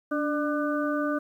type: harmonic tone with a mistuned harmonic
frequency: 299.1 Hz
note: D4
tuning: 32 cents sharp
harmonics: 1 / 2 / 4 / 5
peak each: -27 / -30 / -33 / -34 dBFS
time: 0.11-1.19 s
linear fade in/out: 10 ms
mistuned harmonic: 1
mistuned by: -44 cents
effects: 10-bit